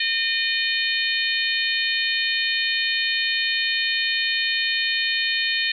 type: harmonic tone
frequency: 610 Hz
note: D#5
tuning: 34 cents flat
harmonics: 3 / 4 / 5 / 6 / 7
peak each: -25 / -26 / -27 / -28 / -28 dBFS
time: 0-5.72 s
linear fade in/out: 5 ms
effects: none